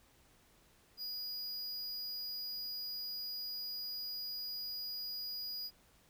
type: tone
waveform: square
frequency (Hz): 4900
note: D#8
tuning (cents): -27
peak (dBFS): -40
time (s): 0.97-5.71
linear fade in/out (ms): 50
effects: pink hiss -67 dBFS RMS until 6.09 s